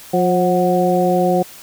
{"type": "harmonic tone with a mistuned harmonic", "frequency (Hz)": 178.5, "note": "F3", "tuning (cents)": 38, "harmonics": [1, 2, 3, 4], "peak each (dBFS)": [-18, -18, -18, -18], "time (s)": [0.13, 1.43], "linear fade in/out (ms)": 10, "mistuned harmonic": 4, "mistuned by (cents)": 52, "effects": ["white hiss -39 dBFS RMS until 1.62 s"]}